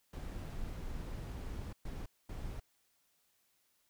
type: noise bursts at uneven times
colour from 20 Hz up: brown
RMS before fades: -42 dBFS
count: 3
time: 0.13-1.73 / 1.85-2.06 / 2.29-2.6 s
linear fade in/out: 5 ms
effects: white hiss -75 dBFS RMS until 3.89 s